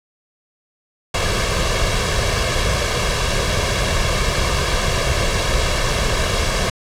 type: noise with comb filter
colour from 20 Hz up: pink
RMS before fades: -18 dBFS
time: 1.14-6.7 s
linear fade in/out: 5 ms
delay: 1.8 ms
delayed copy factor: +0.65
effects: low-pass 7000 Hz 12 dB/octave